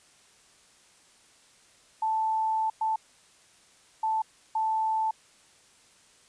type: tone bursts at uneven times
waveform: sine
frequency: 880 Hz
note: A5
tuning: in tune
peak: -24 dBFS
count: 4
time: 2.02-2.7 / 2.81-2.96 / 4.03-4.22 / 4.55-5.11 s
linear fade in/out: 5 ms
effects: white hiss -59 dBFS RMS until 6.28 s + resampled to 22050 Hz